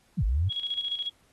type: linear two-way sweep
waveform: sine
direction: down then up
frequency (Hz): 218.3 to 46.25 to 102.6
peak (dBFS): -22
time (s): 0.17-0.5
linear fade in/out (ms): 20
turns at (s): 0.24
type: tone with tremolo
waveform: sine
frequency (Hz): 3322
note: G#7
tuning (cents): 0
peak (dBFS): -27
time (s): 0.49-1.1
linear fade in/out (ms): 20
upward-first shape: square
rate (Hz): 14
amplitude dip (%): 60
effects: pink hiss -65 dBFS RMS until 1.32 s + AAC 32 kbps